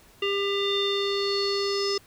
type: tone with low-pass filter sweep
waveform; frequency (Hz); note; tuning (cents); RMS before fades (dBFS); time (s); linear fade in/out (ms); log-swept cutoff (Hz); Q
square; 398.9; G4; +30; -26; 0.22-1.98; 5; 3000 to 5300; 8.8
effects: pink hiss -55 dBFS RMS until 2.06 s